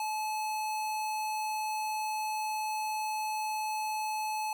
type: tone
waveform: square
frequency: 861 Hz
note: A5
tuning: 38 cents flat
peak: -32 dBFS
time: 0-4.53 s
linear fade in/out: 2 ms
effects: none